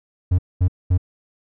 triangle tone bursts, 90.3 Hz, F#2, 42 cents flat, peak -11 dBFS, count 3, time 0.31-0.978 s, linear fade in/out 10 ms, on 76 ms, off 220 ms, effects none

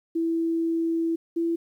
sine tone pair in turn, 330.2 / 334.6 Hz, E4 / E4, +3 / +26 cents, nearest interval unison, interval 23 cents, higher second, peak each -22 / -22 dBFS, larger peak neither, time 0.15-1.16 / 1.36-1.56 s, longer first, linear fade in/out 10 ms, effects 10-bit

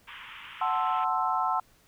white band-pass noise, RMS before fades -45 dBFS, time 0.07-1.05 s, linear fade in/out 10 ms, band 890 to 3300 Hz, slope 96 dB/octave
sine chord, F# half-diminished seventh, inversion none, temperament equal, 740 / 880 / 1046.5 / 1318.5 Hz, F#5 / A5 / C6 / E6, 0 / 0 / 0 / 0 cents, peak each -30 dBFS, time 0.61-1.6 s, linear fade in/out 5 ms
effects pink hiss -62 dBFS RMS until 1.87 s

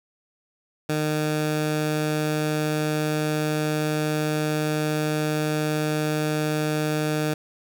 15% pulse tone, 152.9 Hz, D#3, 30 cents flat, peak -16 dBFS, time 0.89-7.34 s, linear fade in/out 5 ms, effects none

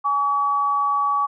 sine tone pair together, 830.6 / 1138.4 Hz, G#5 / C#6, 0 / +46 cents, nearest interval perfect fourth, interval 546 cents, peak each -26 / -18 dBFS, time 0.04-1.27 s, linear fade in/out 20 ms, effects none

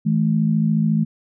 sine tone pair together, 161.7 / 215.8 Hz, E3 / A3, -33 / -33 cents, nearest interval perfect fourth, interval 500 cents, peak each -18 dBFS, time 0.05-1.05 s, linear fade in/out 20 ms, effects none

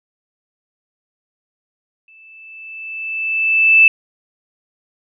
sine tone with exponential growth, 2637 Hz, E7, in tune, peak -4 dBFS, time 2.08-3.88 s, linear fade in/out 2 ms, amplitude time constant 390 ms, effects none

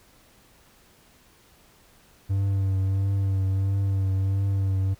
triangle tone with vibrato, 97 Hz, G2, 18 cents flat, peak -19 dBFS, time 2.29-4.95 s, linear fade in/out 20 ms, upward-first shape triangle, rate 1.5 Hz, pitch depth 32 cents each way, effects pink hiss -57 dBFS RMS until 4.99 s

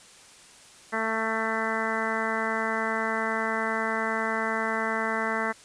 harmonic tone, 222.5 Hz, A3, 20 cents sharp, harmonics 1 / 2 / 3 / 4 / 5 / 6 / 7 / 8 / 9, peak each -34 / -34 / -34 / -34 / -34 / -34 / -34 / -34 / -34 dBFS, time 0.92-5.53 s, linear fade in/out 20 ms, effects white hiss -51 dBFS RMS until 5.64 s + resampled to 22050 Hz

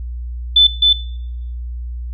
sine tone with echo, 3513 Hz, A7, 3 cents flat, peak -6 dBFS, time 0.56-0.67 s, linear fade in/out 5 ms, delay 260 ms, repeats 1, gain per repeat -2 dB, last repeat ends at 0.93 s, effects noise-tail reverb RT60 0.8 s tail -19 dB re dry + added 60 Hz sine -23 dBFS peak until 2.13 s

